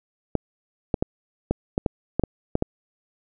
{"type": "clicks", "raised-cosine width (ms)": 2, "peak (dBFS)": -7, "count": 10, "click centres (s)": [0.353, 0.942, 1.025, 1.51, 1.779, 1.862, 2.196, 2.237, 2.554, 2.624], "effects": []}